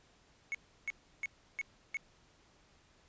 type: tone bursts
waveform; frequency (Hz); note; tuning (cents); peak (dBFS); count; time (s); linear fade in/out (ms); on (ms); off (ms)
triangle; 2200; C#7; -14; -32; 5; 0.52-1.97; 0; 26; 330
effects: pink hiss -66 dBFS RMS until 3.08 s + resampled to 16000 Hz